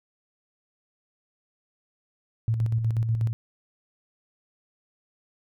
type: tone with tremolo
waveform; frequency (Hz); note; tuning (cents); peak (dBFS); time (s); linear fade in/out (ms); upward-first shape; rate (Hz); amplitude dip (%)
sine; 113.2; A2; +50; -20; 2.48-3.33; 0; square; 8.2; 45
effects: none